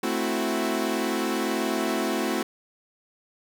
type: chord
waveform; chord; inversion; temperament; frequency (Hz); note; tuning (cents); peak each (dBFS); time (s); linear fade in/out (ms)
sawtooth; F# half-diminished seventh; first; equal; 220 / 261.6 / 329.6 / 370; A3 / C4 / E4 / F#4; 0 / 0 / 0 / 0; -26; 0.03-2.43; 5
effects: none